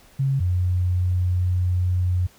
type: tone pair in turn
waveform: sine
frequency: 135.8 / 90.24 Hz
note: C#3 / F#2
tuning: -35 / -43 cents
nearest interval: perfect fifth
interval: 708 cents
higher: first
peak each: -18 dBFS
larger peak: neither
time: 0.19-0.4 / 0.4-2.27 s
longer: second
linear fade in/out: 10 ms
effects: pink hiss -53 dBFS RMS until 2.38 s